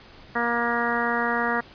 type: harmonic tone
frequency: 236.5 Hz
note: A#3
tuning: 25 cents sharp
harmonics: 1 / 2 / 3 / 4 / 5 / 6 / 7 / 8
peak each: -30 / -30 / -30 / -30 / -30 / -30 / -30 / -30 dBFS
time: 0.35-1.61 s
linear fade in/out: 10 ms
effects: pink hiss -48 dBFS RMS until 1.74 s + resampled to 11025 Hz